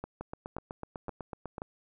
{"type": "two click trains", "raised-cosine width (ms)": 1, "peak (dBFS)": [-23, -24], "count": [4, 12], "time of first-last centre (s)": [[0.04, 1.619], [0.21, 1.582]], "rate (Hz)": [1.9, 8.02], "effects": []}